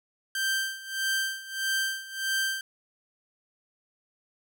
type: tone with tremolo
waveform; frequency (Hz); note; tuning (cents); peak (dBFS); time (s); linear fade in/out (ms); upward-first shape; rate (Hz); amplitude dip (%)
sawtooth; 1568; G6; 0; -21; 0.35-2.61; 2; sine; 1.6; 85
effects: none